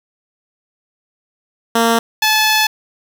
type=tone pair in turn; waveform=10% pulse; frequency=230 / 864.4 Hz; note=A#3 / A5; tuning=-23 / -31 cents; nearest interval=octave + major seventh; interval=2292 cents; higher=second; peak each=-3 dBFS; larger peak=neither; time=1.75-1.99 / 2.22-2.67 s; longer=second; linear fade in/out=5 ms; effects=none